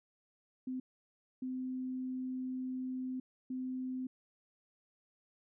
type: tone bursts at uneven times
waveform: sine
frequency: 256.9 Hz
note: C4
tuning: 32 cents flat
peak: -36 dBFS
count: 3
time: 0.67-0.8 / 1.42-3.2 / 3.5-4.07 s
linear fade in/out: 5 ms
effects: none